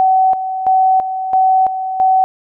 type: tone with tremolo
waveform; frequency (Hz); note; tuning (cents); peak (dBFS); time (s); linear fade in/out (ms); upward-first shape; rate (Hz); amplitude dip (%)
sine; 756; F#5; +37; -8; 0-2.24; 0; square; 1.5; 65
effects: none